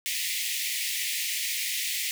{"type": "high-pass noise", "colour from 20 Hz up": "pink", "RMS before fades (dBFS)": -30, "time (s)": [0.06, 2.11], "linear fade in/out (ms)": 0, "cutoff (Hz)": 1900, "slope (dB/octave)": 96, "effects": []}